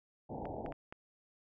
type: low-pass noise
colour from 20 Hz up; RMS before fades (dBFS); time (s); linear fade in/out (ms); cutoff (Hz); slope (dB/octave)
white; -42; 0.29-0.73; 20; 870; 96
type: clicks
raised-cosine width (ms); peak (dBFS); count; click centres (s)
0.5; -31; 4; 0.455 / 0.662 / 0.723 / 0.925
effects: none